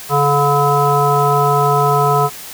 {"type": "harmonic tone", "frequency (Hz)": 143.4, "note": "D3", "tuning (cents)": -41, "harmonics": [1, 3, 5, 7, 9], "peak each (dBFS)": [-17, -17, -17, -17, -17], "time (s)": [0.09, 2.3], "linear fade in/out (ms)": 50, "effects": ["white hiss -32 dBFS RMS until 2.53 s"]}